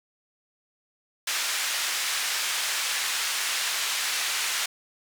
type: band-pass noise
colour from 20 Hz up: pink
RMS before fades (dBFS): -28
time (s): 1.27-4.66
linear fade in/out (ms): 5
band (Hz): 1700 to 9600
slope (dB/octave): 12
effects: none